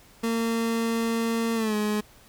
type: tone with pitch glide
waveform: 30% pulse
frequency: 228.6 to 210.8 Hz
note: A#3 to G#3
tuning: -34 to +26 cents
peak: -21 dBFS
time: 0.23-2.01 s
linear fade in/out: 10 ms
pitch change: -140 cents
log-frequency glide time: 1.55-1.75 s
effects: pink hiss -54 dBFS RMS until 2.28 s